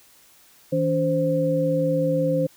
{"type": "tone cluster", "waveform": "sine", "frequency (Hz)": [160.6, 285.9, 522], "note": ["E3", "D4", "C5"], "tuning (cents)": [-45, -46, -4], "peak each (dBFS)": [-24, -26, -21], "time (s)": [0.72, 2.47], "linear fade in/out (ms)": 10, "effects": ["white hiss -54 dBFS RMS until 2.56 s"]}